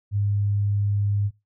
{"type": "tone", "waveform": "sine", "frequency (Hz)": 101.8, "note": "G#2", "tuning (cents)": -34, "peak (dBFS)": -20, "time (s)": [0.11, 1.31], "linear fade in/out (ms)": 50, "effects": ["noise-tail reverb RT60 0.2 s tail -17 dB re dry"]}